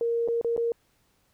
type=tone with dropouts; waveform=sine; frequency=466.2 Hz; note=A#4; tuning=in tune; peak=-23 dBFS; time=0.01-0.72 s; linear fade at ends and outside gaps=1 ms; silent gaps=0.277-0.285 / 0.413-0.446 / 0.565-0.577 s; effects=pink hiss -68 dBFS RMS until 1.33 s